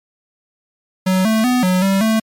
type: tone with pitch steps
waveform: square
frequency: 186.6 / 220.4 / 249.8 / 183.6 / 194.3 / 221 Hz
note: F#3 / A3 / B3 / F#3 / G3 / A3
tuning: +15 / +3 / +20 / -13 / -15 / +8 cents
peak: -13 dBFS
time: 1.06-2.2 s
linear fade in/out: 10 ms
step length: 190 ms
effects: MP3 64 kbps